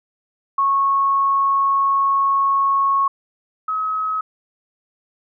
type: tone pair in turn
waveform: sine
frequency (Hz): 1100 / 1277.4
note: C#6 / D#6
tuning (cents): -14 / +45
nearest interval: minor third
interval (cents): 259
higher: second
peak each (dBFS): -14 / -19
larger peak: first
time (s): 0.58-3.08 / 3.68-4.21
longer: first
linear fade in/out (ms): 5
effects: none